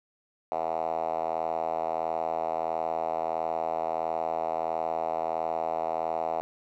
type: tone with band-pass filter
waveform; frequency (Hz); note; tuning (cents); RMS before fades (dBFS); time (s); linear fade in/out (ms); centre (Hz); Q
5% pulse; 81.5; E2; -19; -30; 0.52-6.41; 0; 710; 4.4
effects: none